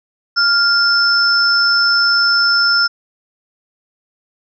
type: tone pair together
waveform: sine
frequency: 1400 / 5281 Hz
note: F6 / E8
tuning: +4 / +2 cents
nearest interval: octave + major seventh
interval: 2298 cents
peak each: -13 dBFS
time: 0.36-2.88 s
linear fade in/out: 20 ms
effects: none